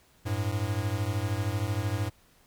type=beating tone pair; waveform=square; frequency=96.6 / 109.6 Hz; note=G2 / A2; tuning=-25 / -6 cents; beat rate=13 Hz; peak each=-31 dBFS; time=0.25-2.1 s; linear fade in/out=20 ms; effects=pink hiss -62 dBFS RMS until 2.46 s